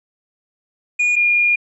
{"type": "tone pair in turn", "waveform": ["triangle", "sine"], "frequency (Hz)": [2443, 2422], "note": ["D#7", "D#7"], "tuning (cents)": [-32, -47], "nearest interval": "unison", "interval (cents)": 15, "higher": "first", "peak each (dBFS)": -12, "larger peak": "neither", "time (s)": [[0.99, 1.16], [1.16, 1.56]], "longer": "second", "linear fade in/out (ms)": 10, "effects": ["resampled to 24000 Hz"]}